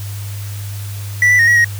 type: tone with pitch steps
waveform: triangle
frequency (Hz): 1963 / 1977 / 1857 / 1916 / 1882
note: B6 / B6 / A#6 / A#6 / A#6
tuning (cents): -11 / +1 / -7 / +47 / +16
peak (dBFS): -6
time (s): 1.22-1.645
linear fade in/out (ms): 2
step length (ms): 85
effects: added 101 Hz sine -23 dBFS peak until 1.79 s + white hiss -35 dBFS RMS until 1.79 s